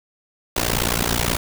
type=noise with amplitude modulation; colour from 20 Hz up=pink; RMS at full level=-17 dBFS; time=0.56-1.37 s; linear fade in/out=5 ms; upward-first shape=sine; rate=58.5 Hz; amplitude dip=100%; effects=none